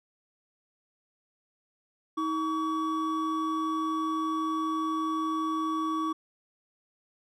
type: tone pair together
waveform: triangle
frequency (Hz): 318.1 / 1133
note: D#4 / C#6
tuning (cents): +38 / +37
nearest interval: octave + minor seventh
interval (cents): 2199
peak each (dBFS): -28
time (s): 2.17-6.13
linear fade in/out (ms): 10
effects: none